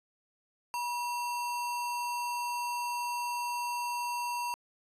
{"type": "tone with sample-and-hold", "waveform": "sine", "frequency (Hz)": 964, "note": "B5", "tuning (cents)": -42, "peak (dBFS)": -31, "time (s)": [0.74, 4.54], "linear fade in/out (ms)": 0, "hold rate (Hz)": 3675, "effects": ["resampled to 32000 Hz"]}